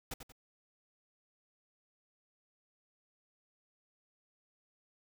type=noise with echo; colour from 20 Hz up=pink; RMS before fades=-40 dBFS; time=0.11-0.14 s; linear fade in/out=5 ms; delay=91 ms; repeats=2; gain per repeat=-8 dB; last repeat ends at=0.322 s; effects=none

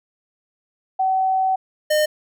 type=tone pair in turn; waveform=sine / square; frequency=759 / 609 Hz; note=F#5 / D#5; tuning=+44 / -37 cents; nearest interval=major third; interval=381 cents; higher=first; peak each=-16 dBFS; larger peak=neither; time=0.99-1.56 / 1.9-2.06 s; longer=first; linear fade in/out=10 ms; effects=none

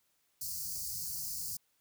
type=band-stop noise; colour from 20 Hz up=white; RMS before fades=-39 dBFS; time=0.41-1.57 s; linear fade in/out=5 ms; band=180 to 4400 Hz; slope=96 dB/octave; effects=white hiss -75 dBFS RMS until 1.8 s

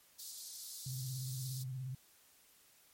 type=high-pass noise; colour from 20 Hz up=pink; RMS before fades=-48 dBFS; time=0.18-1.64 s; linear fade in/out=20 ms; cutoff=4000 Hz; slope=48 dB/octave
type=tone with vibrato; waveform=sine; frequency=130 Hz; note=C3; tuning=11 cents flat; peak=-39 dBFS; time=0.86-1.95 s; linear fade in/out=5 ms; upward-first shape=sine; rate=17 Hz; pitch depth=64 cents each way
effects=white hiss -66 dBFS RMS until 2.93 s + MP3 64 kbps

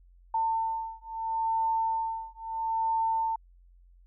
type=beating tone pair; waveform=sine; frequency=898 / 898.75 Hz; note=A5 / A5; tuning=+35 / +36 cents; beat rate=0.75 Hz; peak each=-30 / -30 dBFS; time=0.34-3.36 s; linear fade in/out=5 ms; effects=added 44 Hz sine -54 dBFS peak until 4.06 s

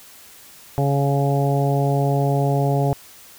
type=harmonic tone; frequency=140 Hz; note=C#3; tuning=18 cents sharp; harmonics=1 / 2 / 3 / 4 / 5 / 6; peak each=-18 / -27 / -25 / -27 / -25 / -30 dBFS; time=0.78-2.93 s; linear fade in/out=0 ms; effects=white hiss -45 dBFS RMS until 3.38 s

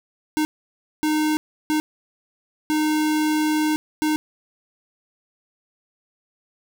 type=tone bursts at uneven times; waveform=square; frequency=307.1 Hz; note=D#4; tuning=23 cents flat; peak=-19 dBFS; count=5; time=0.37-0.45 / 1.03-1.37 / 1.7-1.8 / 2.7-3.76 / 4.02-4.16 s; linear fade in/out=0 ms; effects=none

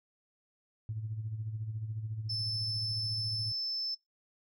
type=tone with tremolo; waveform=sine; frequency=109.3 Hz; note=A2; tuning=11 cents flat; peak=-32 dBFS; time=0.89-3.52 s; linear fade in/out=0 ms; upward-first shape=sine; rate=14 Hz; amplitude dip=60%
type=tone; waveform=sine; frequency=5274 Hz; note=E8; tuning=in tune; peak=-32 dBFS; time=2.29-3.95 s; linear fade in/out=10 ms
effects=noise-tail reverb RT60 0.2 s tail -22 dB re dry + tanh soft clip ceiling -27 dBFS

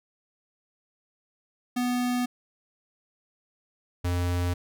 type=tone pair in turn; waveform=square; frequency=246.7 / 88.39 Hz; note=B3 / F2; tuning=-2 / +21 cents; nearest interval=octave + tritone; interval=1777 cents; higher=first; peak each=-25 dBFS; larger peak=neither; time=1.76-2.26 / 4.04-4.54 s; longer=neither; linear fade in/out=10 ms; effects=none

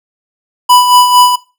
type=tone with tremolo; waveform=square; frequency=990 Hz; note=B5; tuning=4 cents sharp; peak=-3 dBFS; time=0.69-1.36 s; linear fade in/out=10 ms; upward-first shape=sine; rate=4.4 Hz; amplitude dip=55%; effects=noise-tail reverb RT60 0.3 s tail -18 dB re dry

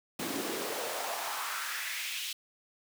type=noise with high-pass filter sweep; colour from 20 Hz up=pink; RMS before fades=-36 dBFS; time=0.19-2.33 s; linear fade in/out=5 ms; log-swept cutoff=230 to 3300 Hz; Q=2.4; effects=none

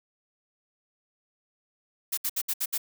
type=noise bursts; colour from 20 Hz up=blue; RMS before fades=-28 dBFS; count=6; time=2.12-2.78 s; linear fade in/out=10 ms; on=55 ms; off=66 ms; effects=none

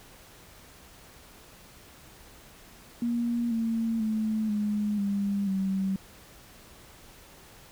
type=tone with pitch steps; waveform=sine; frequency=236.7 / 227.1 / 217.8 / 208.9 / 200.4 / 192.26 Hz; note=A#3 / A#3 / A3 / G#3 / G3 / G3; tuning=+27 / -45 / -17 / +10 / +38 / -33 cents; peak=-25 dBFS; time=3.02-5.96 s; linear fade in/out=2 ms; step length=490 ms; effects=pink hiss -52 dBFS RMS until 7.71 s

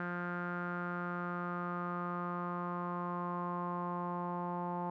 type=tone with low-pass filter sweep; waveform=sawtooth; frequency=175.8 Hz; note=F3; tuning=12 cents sharp; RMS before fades=-38 dBFS; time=0-4.9 s; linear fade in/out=2 ms; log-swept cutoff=1500 to 930 Hz; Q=6.5; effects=none

